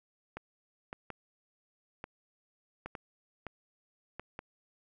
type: clicks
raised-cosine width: 0.5 ms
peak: -25 dBFS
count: 9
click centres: 0.37 / 0.929 / 1.103 / 2.041 / 2.86 / 2.952 / 3.467 / 4.196 / 4.391 s
effects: none

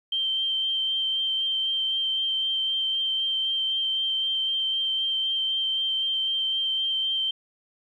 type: tone with vibrato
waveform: sine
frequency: 3136 Hz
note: G7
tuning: in tune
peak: -23 dBFS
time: 0.12-7.31 s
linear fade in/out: 5 ms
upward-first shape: sine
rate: 3.9 Hz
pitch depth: 11 cents each way
effects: 10-bit

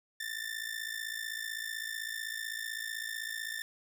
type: ring-modulated tone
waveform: sawtooth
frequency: 1786 Hz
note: A6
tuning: 25 cents sharp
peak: -30 dBFS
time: 0.2-3.62 s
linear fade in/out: 0 ms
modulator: 27.9 Hz
effects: none

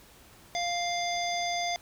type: harmonic tone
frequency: 698.5 Hz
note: F5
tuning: in tune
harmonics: 1 / 3 / 5 / 7 / 9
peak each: -30 / -35 / -37 / -38 / -40 dBFS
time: 0.55-1.76 s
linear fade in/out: 0 ms
effects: pink hiss -55 dBFS RMS until 1.81 s

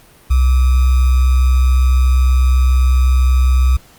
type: tone with sample-and-hold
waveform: sine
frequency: 63.9 Hz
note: C2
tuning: 40 cents flat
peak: -8 dBFS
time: 0.3-3.77 s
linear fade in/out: 10 ms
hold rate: 1225 Hz
effects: pink hiss -46 dBFS RMS until 3.98 s + Opus 48 kbps

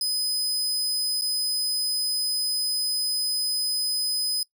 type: tone with dropouts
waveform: sawtooth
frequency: 5020 Hz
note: D#8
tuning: 15 cents sharp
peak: -21 dBFS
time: 0.01-4.43 s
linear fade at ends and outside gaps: 2 ms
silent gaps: 1.212-1.219 s
effects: noise-tail reverb RT60 0.1 s tail -19 dB re dry

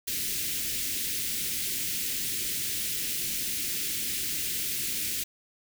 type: band-stop noise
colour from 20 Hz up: white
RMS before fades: -31 dBFS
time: 0.07-5.24 s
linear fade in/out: 10 ms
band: 380 to 2000 Hz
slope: 24 dB/octave
effects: none

